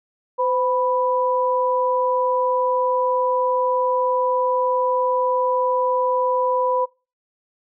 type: tone pair together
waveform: sine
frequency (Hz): 511 / 987.8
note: C5 / B5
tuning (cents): -41 / 0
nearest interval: major seventh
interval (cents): 1141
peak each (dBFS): -20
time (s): 0.38-6.86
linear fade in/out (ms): 20
effects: noise-tail reverb RT60 0.3 s tail -24 dB re dry